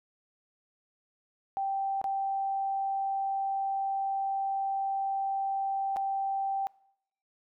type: tone with dropouts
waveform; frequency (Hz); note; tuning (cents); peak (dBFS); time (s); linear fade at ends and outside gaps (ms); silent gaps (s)
sine; 782; G5; -4; -28; 1.57-6.67; 0; 2.015-2.042 / 5.962-5.968
effects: noise-tail reverb RT60 0.7 s tail -23 dB re dry